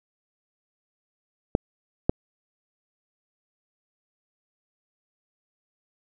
clicks, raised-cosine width 2 ms, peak -5 dBFS, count 2, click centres 1.551 / 2.095 s, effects none

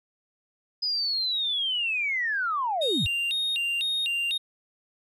sine linear sweep, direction down, 5020 to 55 Hz, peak -24 dBFS, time 0.82-3.07 s, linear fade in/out 10 ms
triangle tone with vibrato, 3217 Hz, G7, 44 cents sharp, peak -23 dBFS, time 2.81-4.38 s, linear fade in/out 10 ms, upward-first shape square, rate 2 Hz, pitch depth 250 cents each way
effects tanh soft clip ceiling -16 dBFS

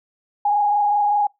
sine tone with frequency modulation, 825 Hz, G#5, 12 cents flat, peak -15 dBFS, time 0.45-1.27 s, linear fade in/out 5 ms, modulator 25.2 Hz, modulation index 0.73, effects noise-tail reverb RT60 0.2 s tail -26 dB re dry

